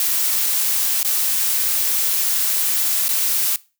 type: noise with dropouts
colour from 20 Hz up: blue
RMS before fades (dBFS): -19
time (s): 0-3.56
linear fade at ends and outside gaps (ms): 1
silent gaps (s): 1.03-1.048 / 3.082-3.09
effects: noise-tail reverb RT60 0.3 s tail -20 dB re dry